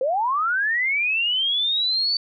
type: linear sweep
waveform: sine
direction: up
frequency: 493.9 to 4553 Hz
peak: -19 dBFS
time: 0.01-2.17 s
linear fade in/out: 2 ms
effects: none